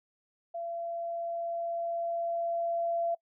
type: tone with level ramp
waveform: sine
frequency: 679 Hz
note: F5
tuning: 49 cents flat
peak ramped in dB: -34 to -27 dBFS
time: 0.54-3.15 s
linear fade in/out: 10 ms
effects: noise-tail reverb RT60 0.1 s tail -23 dB re dry